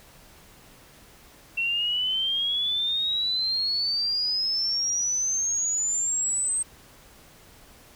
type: exponential sweep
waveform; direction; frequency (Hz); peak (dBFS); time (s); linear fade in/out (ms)
sine; up; 2703 to 8372; -23; 1.57-6.63; 10
effects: pink hiss -52 dBFS RMS until 7.95 s